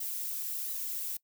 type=noise with flanger; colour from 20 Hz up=violet; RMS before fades=-36 dBFS; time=0-1.17 s; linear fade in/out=5 ms; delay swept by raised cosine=1 to 3.1 ms; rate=1.4 Hz; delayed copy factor=+0.55; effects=noise-tail reverb RT60 0.1 s tail -22 dB re dry